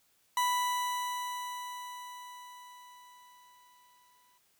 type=tone with exponential decay; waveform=40% pulse; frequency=987.8 Hz; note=B5; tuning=in tune; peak=-25 dBFS; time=0.37-4.38 s; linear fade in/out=2 ms; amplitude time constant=870 ms; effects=white hiss -70 dBFS RMS until 4.59 s